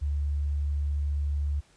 sine tone, 72.3 Hz, D2, 27 cents flat, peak -25 dBFS, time 0.01-1.61 s, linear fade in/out 20 ms, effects pink hiss -61 dBFS RMS until 1.76 s + resampled to 22050 Hz

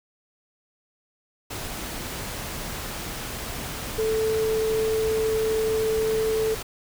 sine tone in noise, 440 Hz, A4, in tune, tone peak -21 dBFS, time 3.98-6.55 s, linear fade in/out 10 ms, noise pink, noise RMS -33 dBFS, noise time 1.5-6.63 s, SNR +9 dB, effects none

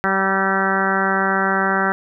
harmonic tone with a mistuned harmonic, 192.7 Hz, G3, 29 cents flat, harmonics 1 / 2 / 3 / 4 / 5 / 6 / 7 / 8 / 9 / 10, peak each -24 / -25 / -28 / -24 / -27 / -27 / -23 / -22 / -28 / -28 dBFS, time 0.04-1.92 s, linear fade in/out 0 ms, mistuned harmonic 6, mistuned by +18 cents, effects none

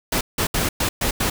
pink noise bursts at uneven times, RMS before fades -21 dBFS, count 6, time 0.12-0.21 / 0.38-0.47 / 0.54-0.69 / 0.8-0.89 / 1.01-1.11 / 1.2-1.3 s, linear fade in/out 5 ms, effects none

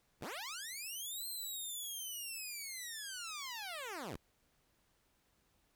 10% pulse linear two-way sweep, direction up then down, 47.81 to 4186 to 47.81 Hz, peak -34 dBFS, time 0.21-4.17 s, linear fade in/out 10 ms, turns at 1.27 s, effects pink hiss -75 dBFS RMS until 5.75 s

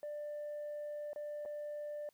sine tone with dropouts, 592 Hz, D5, 14 cents sharp, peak -38 dBFS, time 0.03-2.09 s, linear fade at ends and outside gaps 1 ms, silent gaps 1.132-1.16 / 1.452-1.458 s, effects tanh soft clip ceiling -38 dBFS + white hiss -75 dBFS RMS until 2.13 s

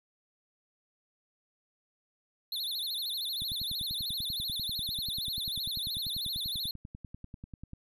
square tone with vibrato, 3876 Hz, B7, 33 cents flat, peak -33 dBFS, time 2.52-6.71 s, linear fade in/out 2 ms, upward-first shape sine, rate 13 Hz, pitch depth 200 cents each way
click train, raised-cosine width 5 ms, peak -31 dBFS, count 45, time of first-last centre 3.42-7.734 s, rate 10.2 Hz
effects none

